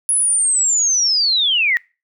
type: linear sweep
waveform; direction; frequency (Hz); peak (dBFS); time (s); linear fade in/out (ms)
sine; down; 10460 to 1841; -13; 0.09-1.77; 0
effects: noise-tail reverb RT60 0.3 s tail -24 dB re dry